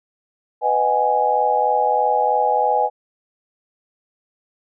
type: chord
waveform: sine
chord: G# minor seventh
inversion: first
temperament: just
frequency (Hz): 498.4 / 623 / 747.5 / 830.6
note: B4 / D#5 / F#5 / G#5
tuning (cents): +16 / +2 / +17 / 0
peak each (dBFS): -22 / -23 / -23 / -17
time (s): 0.61-2.9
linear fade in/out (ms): 50
effects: none

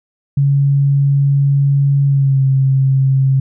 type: tone with pitch glide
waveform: sine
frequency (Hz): 140 to 134.3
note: C#3 to C3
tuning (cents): +18 to +46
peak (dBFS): -9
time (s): 0.37-3.4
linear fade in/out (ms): 5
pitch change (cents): -72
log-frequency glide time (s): 2.06-2.43
effects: none

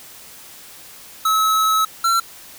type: tone pair in turn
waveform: square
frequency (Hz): 1293 / 1352.9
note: E6 / E6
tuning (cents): -34 / +45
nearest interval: minor second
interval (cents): 79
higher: second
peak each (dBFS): -15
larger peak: neither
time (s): 1.25-1.85 / 2.04-2.2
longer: first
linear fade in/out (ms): 5
effects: white hiss -41 dBFS RMS until 2.58 s

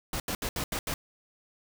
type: noise bursts at uneven times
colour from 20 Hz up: pink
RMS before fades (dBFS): -32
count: 6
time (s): 0.13-0.2 / 0.28-0.35 / 0.42-0.49 / 0.56-0.64 / 0.72-0.79 / 0.87-0.94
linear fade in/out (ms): 2
effects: none

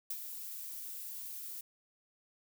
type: noise with ADSR envelope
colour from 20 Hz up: violet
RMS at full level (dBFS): -37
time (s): 0.1-1.61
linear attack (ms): 6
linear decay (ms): 52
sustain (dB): -7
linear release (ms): 3
effects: none

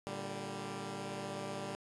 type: chord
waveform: 10% pulse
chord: G minor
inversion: first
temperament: equal with one note detuned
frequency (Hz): 114.41 / 146.83 / 196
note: Bb2 / D3 / G3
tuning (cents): -32 / 0 / 0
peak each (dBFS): -38 / -37 / -34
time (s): 0.07-1.75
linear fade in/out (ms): 0
effects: resampled to 24000 Hz

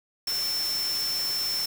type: tone in noise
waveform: sine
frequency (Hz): 5360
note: E8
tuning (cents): +28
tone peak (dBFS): -26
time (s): 0.27-1.66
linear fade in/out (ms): 5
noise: white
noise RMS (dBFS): -35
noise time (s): 0.27-1.66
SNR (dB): +6
effects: none

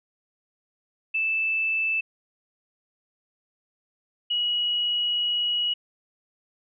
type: tone pair in turn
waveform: sine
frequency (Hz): 2637 / 2911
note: E7 / F#7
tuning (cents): 0 / -29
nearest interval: major second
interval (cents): 171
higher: second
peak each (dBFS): -22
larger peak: neither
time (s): 1.14-2.01 / 4.3-5.74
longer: second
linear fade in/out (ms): 10
effects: none

